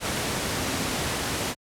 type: tone in noise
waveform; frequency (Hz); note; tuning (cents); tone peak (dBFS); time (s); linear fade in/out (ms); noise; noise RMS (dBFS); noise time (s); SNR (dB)
sine; 260; C4; -11; -36; 0.5-1; 50; pink; -27; 0-1.55; -12
effects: high-pass 80 Hz 12 dB/octave + low-pass 11000 Hz 12 dB/octave